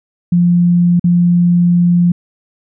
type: tone with dropouts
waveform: sine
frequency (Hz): 174.61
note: F3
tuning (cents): 0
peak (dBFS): -7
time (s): 0.32-2.12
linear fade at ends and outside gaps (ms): 5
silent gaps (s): 0.996-1.041
effects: none